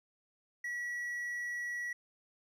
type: tone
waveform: triangle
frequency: 1933 Hz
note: B6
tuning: 38 cents flat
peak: -34 dBFS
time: 0.64-1.93 s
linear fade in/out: 5 ms
effects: none